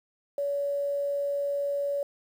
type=tone with quantisation; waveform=sine; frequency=567 Hz; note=C#5; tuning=39 cents sharp; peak=-26 dBFS; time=0.38-2.03 s; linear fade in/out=2 ms; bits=9; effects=none

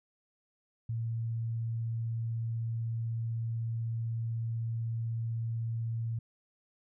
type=tone; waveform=sine; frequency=114.5 Hz; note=A#2; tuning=31 cents flat; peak=-31 dBFS; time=0.89-6.19 s; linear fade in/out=5 ms; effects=none

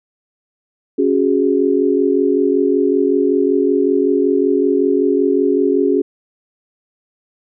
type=chord; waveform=sine; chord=C# suspended fourth; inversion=none; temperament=equal; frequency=277.2 / 370 / 415.3 Hz; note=C#4 / F#4 / G#4; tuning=0 / 0 / 0 cents; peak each=-16 dBFS; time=0.98-6.02 s; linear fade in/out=10 ms; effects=none

